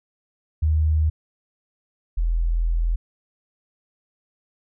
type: tone pair in turn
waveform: sine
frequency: 77.78 / 41.73 Hz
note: D#2 / E1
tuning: 0 / +22 cents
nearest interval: major seventh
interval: 1078 cents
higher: first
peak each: -16 / -18 dBFS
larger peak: first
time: 0.62-1.1 / 2.17-2.96 s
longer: second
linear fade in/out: 10 ms
effects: none